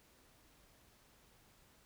silence, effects pink hiss -67 dBFS RMS until 1.85 s

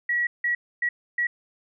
sine tone bursts at uneven times, 1923 Hz, B6, 47 cents flat, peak -21 dBFS, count 4, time 0.09-0.27 / 0.44-0.55 / 0.82-0.89 / 1.18-1.27 s, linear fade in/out 5 ms, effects none

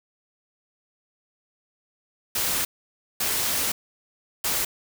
white noise bursts at uneven times, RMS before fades -25 dBFS, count 3, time 2.35-2.65 / 3.2-3.72 / 4.44-4.65 s, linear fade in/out 5 ms, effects none

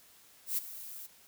violet noise with ADSR envelope, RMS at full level -30 dBFS, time 0.46-1.07 s, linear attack 120 ms, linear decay 10 ms, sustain -15 dB, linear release 16 ms, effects white hiss -60 dBFS RMS until 1.27 s

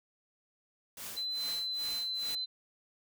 white noise with tremolo, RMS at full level -42 dBFS, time 0.97-2.35 s, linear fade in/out 2 ms, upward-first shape sine, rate 2.4 Hz, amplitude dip 95%
sine tone, 4049 Hz, B7, 42 cents sharp, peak -33 dBFS, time 1.16-2.46 s, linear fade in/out 20 ms
effects none

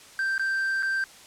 triangle tone with dropouts, 1568 Hz, G6, in tune, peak -22 dBFS, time 0.19-1.04 s, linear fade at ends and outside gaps 1 ms, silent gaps 0.38-0.395 / 0.825-0.83 s, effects white hiss -49 dBFS RMS until 1.26 s + low-pass 9000 Hz 12 dB/octave

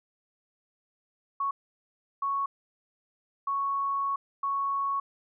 sine tone bursts at uneven times, 1108.7 Hz, C#6, in tune, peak -26 dBFS, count 4, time 1.4-1.51 / 2.22-2.46 / 3.47-4.16 / 4.43-5 s, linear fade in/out 5 ms, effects none

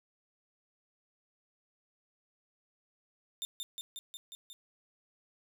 sawtooth tone with echo, 3611 Hz, A7, 44 cents sharp, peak -32 dBFS, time 3.42-3.45 s, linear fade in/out 0 ms, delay 180 ms, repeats 6, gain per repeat -2 dB, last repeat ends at 4.53 s, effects none

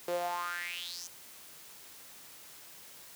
sawtooth tone with high-pass filter sweep, 174.61 Hz, F3, in tune, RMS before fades -37 dBFS, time 0.08-1.07 s, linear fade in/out 2 ms, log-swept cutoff 440 to 6400 Hz, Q 6.1, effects white hiss -52 dBFS RMS until 3.15 s + high-pass 80 Hz 12 dB/octave

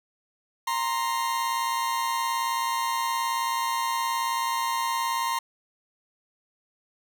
40% pulse tone pair together, 931.1 / 1050 Hz, A#5 / C6, -2 / +6 cents, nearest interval major second, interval 208 cents, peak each -27 dBFS, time 0.67-5.39 s, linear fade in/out 5 ms, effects none

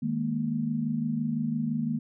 sine chord, D# suspended fourth, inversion none, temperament just, 155.56 / 207.4 / 233.3 Hz, D#3 / G#3 / A#3, 0 / -2 / +2 cents, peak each -32 / -33 / -28 dBFS, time 0.02-1.99 s, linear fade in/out 10 ms, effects none

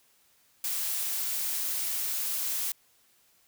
blue noise, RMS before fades -31 dBFS, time 0.64-2.72 s, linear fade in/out 2 ms, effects white hiss -65 dBFS RMS until 3.47 s

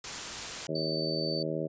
white noise, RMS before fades -37 dBFS, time 0.04-0.67 s, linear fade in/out 2 ms
harmonic tone, 79 Hz, D#2, 27 cents sharp, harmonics 2 / 3 / 4 / 5 / 6 / 7 / 8, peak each -36 / -41 / -37 / -37 / -40 / -36 / -40 dBFS, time 0.68-1.68 s, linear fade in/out 20 ms
sine tone, 4551 Hz, C#8, 45 cents sharp, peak -34 dBFS, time 0.75-1.43 s, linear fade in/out 5 ms
effects resampled to 16000 Hz

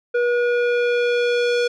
square tone with low-pass filter sweep, 482.5 Hz, B4, 40 cents flat, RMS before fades -19 dBFS, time 0.14-1.68 s, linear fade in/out 10 ms, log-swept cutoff 1500 to 4700 Hz, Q 1.2, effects none

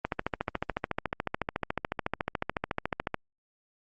click train, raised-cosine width 0.5 ms, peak -13 dBFS, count 44, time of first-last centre 0.05-3.144 s, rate 13.9 Hz, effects Opus 32 kbps

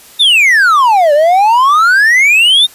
triangle exponential two-way sweep, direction down then up, 3729 to 570 to 3729 Hz, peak -3 dBFS, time 0.19-2.67 s, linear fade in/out 20 ms, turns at 1.13 s, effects white hiss -38 dBFS RMS until 2.74 s + resampled to 32000 Hz

